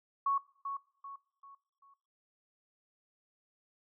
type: tone with echo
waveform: sine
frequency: 1108.7 Hz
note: C#6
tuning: in tune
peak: -27 dBFS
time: 0.26-0.38 s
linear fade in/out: 5 ms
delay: 390 ms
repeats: 4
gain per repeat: -8 dB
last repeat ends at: 1.94 s
effects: noise-tail reverb RT60 0.8 s tail -22 dB re dry